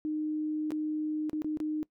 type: tone with dropouts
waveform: sine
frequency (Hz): 306.8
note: D#4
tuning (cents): -24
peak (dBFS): -29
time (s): 0.05-1.83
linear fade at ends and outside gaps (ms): 0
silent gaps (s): 0.706-0.719 / 1.296-1.331 / 1.42-1.445 / 1.572-1.602
effects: noise-tail reverb RT60 0.1 s tail -22 dB re dry